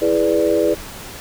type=chord; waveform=sine; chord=E dominant seventh; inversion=none; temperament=equal with one note detuned; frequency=329.6 / 416.7 / 493.9 / 587.3 Hz; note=E4 / G#4 / B4 / D5; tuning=0 / +6 / 0 / 0 cents; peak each=-19 dBFS; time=0.01-0.75 s; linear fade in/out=20 ms; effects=pink hiss -34 dBFS RMS until 1.2 s

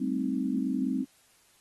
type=chord; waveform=sine; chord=A half-diminished seventh; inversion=third; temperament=equal; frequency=196 / 220 / 261.6 / 311.1 Hz; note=G3 / A3 / C4 / Eb4; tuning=0 / 0 / 0 / 0 cents; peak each=-33 / -35 / -29 / -35 dBFS; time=0-1.04 s; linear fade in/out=10 ms; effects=white hiss -63 dBFS RMS until 1.6 s + AAC 32 kbps

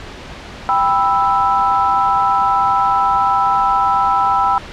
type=chord; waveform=sine; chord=E minor; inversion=first; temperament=just; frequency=791.1 / 988.9 / 1318.5 Hz; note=G5 / B5 / E6; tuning=+16 / +2 / 0 cents; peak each=-16 dBFS; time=0.69-4.58 s; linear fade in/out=0 ms; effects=pink hiss -32 dBFS RMS until 4.72 s + low-pass 4000 Hz 12 dB/octave

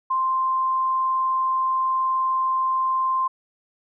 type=tone; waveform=sine; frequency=1046.5 Hz; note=C6; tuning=in tune; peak=-19 dBFS; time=0.1-3.28 s; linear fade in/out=10 ms; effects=none

